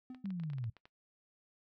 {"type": "tone with exponential decay", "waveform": "triangle", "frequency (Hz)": 254.7, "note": "C4", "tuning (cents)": -46, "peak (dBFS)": -39, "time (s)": [0.1, 0.32], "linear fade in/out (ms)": 2, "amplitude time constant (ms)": 46}
{"type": "clicks", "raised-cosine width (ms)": 0.3, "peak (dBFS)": -39, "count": 11, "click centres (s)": [0.147, 0.257, 0.305, 0.399, 0.436, 0.501, 0.534, 0.584, 0.641, 0.767, 0.855]}
{"type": "linear sweep", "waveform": "sine", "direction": "down", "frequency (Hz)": [202.7, 106.1], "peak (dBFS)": -36, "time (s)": [0.24, 0.7], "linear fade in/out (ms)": 5}
{"effects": ["noise-tail reverb RT60 0.1 s tail -19 dB re dry"]}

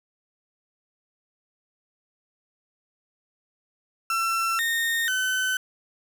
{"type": "tone with pitch steps", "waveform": "35% pulse", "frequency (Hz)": [1345, 1841, 1519], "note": ["E6", "A#6", "F#6"], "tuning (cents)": [34, -22, 45], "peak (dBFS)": -21, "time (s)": [4.1, 5.57], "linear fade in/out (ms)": 2, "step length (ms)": 490, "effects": []}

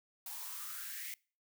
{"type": "noise with high-pass filter sweep", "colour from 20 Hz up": "blue", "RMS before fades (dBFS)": -44, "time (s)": [0.26, 1.14], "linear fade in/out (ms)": 2, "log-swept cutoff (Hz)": [770, 2200], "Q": 6, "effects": ["noise-tail reverb RT60 0.4 s tail -25 dB re dry"]}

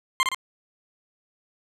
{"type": "tone with echo", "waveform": "20% pulse", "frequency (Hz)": 1051, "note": "C6", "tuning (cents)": 7, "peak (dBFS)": -13, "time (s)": [0.2, 0.23], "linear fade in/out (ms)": 0, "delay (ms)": 58, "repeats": 2, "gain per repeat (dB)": -4, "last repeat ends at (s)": 0.346, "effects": ["low-pass 10000 Hz 12 dB/octave"]}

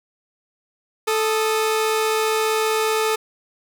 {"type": "tone pair together", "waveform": "sawtooth", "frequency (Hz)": [438.4, 1240], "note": ["A4", "D#6"], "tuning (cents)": [-6, -6], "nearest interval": "octave + tritone", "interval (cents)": 1800, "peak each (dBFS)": [-15, -22], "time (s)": [1.07, 3.16], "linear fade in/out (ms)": 10, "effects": []}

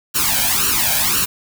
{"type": "noise with flanger", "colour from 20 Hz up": "white", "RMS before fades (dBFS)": -17, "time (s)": [0.14, 1.26], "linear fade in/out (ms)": 20, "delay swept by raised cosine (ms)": [0.7, 1.29], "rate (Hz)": 1.9, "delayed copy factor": 0.85, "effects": []}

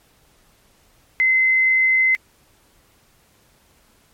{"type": "tone", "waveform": "sine", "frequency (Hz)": 2056, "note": "C7", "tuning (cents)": -31, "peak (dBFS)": -13, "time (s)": [1.2, 2.15], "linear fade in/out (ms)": 0, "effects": ["pink hiss -57 dBFS RMS until 4.13 s", "MP3 64 kbps"]}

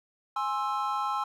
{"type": "chord", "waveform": "triangle", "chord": "Ab augmented", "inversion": "none", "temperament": "equal with one note detuned", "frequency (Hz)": [830.6, 1057.4, 1318.5], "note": ["Ab5", "C6", "E6"], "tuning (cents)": [0, 18, 0], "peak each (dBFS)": -30, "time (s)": [0.36, 1.24], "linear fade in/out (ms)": 5, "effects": []}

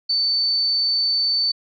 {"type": "tone", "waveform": "sine", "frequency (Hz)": 4529, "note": "C#8", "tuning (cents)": 36, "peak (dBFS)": -17, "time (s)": [0.09, 1.52], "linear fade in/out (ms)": 10, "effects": []}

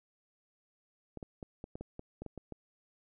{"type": "clicks", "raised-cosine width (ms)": 2, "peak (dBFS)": -29, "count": 11, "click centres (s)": [1.173, 1.228, 1.428, 1.641, 1.755, 1.81, 1.994, 2.22, 2.263, 2.377, 2.523], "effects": []}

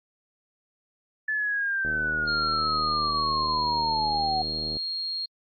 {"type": "linear sweep", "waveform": "sine", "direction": "down", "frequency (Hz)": [1741, 737], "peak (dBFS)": -24, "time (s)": [1.28, 4.42], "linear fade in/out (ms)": 5}
{"type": "click train", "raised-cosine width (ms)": 2, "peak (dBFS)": -24, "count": 226, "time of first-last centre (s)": [1.85, 4.768], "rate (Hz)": 77.1}
{"type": "tone", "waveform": "sine", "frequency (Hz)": 4256, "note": "C8", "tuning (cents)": 29, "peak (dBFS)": -28, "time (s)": [2.27, 5.26], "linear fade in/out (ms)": 10}
{"effects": ["AAC 32 kbps"]}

